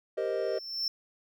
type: chord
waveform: triangle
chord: C minor seventh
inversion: second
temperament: equal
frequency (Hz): 392 / 466.2 / 523.3 / 622.3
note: G4 / Bb4 / C5 / Eb5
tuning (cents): 0 / 0 / 0 / 0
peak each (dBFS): -32 / -32 / -33 / -31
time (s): 0.17-0.59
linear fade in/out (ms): 10
type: tone with exponential growth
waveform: triangle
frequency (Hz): 5370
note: E8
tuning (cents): +31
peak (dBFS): -25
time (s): 0.19-0.88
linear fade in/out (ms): 2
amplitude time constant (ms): 150
effects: none